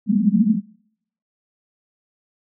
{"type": "band-pass noise", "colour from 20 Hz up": "pink", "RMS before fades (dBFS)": -17, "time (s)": [0.06, 0.61], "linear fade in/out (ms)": 50, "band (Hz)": [190, 230], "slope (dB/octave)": 96, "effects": ["noise-tail reverb RT60 0.7 s tail -24 dB re dry"]}